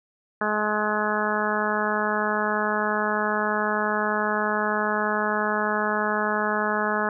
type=harmonic tone; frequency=211.6 Hz; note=G#3; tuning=33 cents sharp; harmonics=1 / 2 / 3 / 4 / 5 / 6 / 7 / 8; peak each=-30 / -30 / -30 / -30 / -30 / -30 / -30 / -30 dBFS; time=0.41-7.09 s; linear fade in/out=2 ms; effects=none